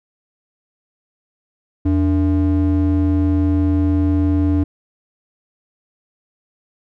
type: ring-modulated tone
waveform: triangle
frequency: 187.6 Hz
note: F#3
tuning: 24 cents sharp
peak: -8 dBFS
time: 1.85-4.64 s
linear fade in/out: 10 ms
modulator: 103 Hz
effects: none